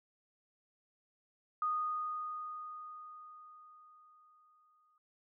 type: tone with exponential decay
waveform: sine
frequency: 1236 Hz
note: D#6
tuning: 12 cents flat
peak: -30 dBFS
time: 1.62-4.98 s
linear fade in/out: 2 ms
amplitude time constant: 730 ms
effects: none